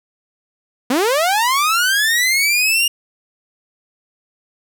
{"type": "linear sweep", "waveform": "sawtooth", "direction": "up", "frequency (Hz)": [232.4, 2844], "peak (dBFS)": -10, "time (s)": [0.9, 2.88], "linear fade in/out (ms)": 5, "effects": []}